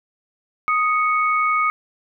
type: tone pair together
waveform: sine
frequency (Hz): 1246.8 / 2217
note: D#6 / C#7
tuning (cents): +3 / 0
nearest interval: minor seventh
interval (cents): 997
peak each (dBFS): -17 / -22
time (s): 0.68-1.7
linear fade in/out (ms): 0
effects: none